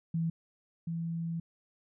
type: tone pair in turn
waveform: sine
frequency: 164.81 / 166.44 Hz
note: E3 / E3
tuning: 0 / +17 cents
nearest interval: unison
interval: 17 cents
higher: second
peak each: -28 / -32 dBFS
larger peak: first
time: 0.14-0.3 / 0.87-1.4 s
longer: second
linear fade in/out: 5 ms
effects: none